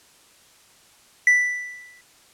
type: tone with exponential decay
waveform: triangle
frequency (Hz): 1975.5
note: B6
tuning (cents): 0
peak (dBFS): -9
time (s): 1.27-2.01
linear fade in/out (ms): 2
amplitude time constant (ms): 160
effects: white hiss -54 dBFS RMS until 2.33 s + low-pass 10000 Hz 12 dB/octave